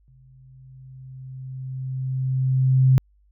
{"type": "tone with exponential growth", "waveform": "sine", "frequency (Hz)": 130.81, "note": "C3", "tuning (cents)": 0, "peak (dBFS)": -11, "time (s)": [0.08, 2.98], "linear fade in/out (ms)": 0, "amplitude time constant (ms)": 630, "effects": ["added 50 Hz sine -56 dBFS peak until 3.31 s"]}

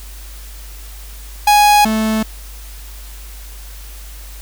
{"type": "tone pair in turn", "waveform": "45% pulse", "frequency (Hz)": [830.6, 218.9], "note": ["G#5", "A3"], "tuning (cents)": [0, -9], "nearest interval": "octave + major seventh", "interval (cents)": 2309, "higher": "first", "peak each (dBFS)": [-7, -14], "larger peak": "first", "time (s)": [[1.47, 1.85], [1.85, 2.23]], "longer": "neither", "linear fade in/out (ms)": 5, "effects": ["added 50 Hz sine -31 dBFS peak until 4.41 s", "white hiss -39 dBFS RMS until 4.41 s"]}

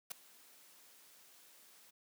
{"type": "noise with ADSR envelope", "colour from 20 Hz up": "white", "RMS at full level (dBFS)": -39, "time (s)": [0.1, 1.91], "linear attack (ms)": 16, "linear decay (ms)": 4, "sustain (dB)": -23, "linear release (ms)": 14, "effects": ["high-pass 200 Hz 12 dB/octave"]}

